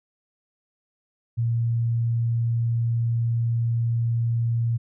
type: tone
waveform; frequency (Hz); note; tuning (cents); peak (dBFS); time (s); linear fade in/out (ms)
sine; 116.54; A#2; 0; -20; 1.37-4.78; 20
effects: none